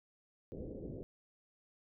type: low-pass noise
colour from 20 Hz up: white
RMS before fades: -45 dBFS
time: 0.52-1.03 s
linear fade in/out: 0 ms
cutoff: 520 Hz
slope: 48 dB/octave
effects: none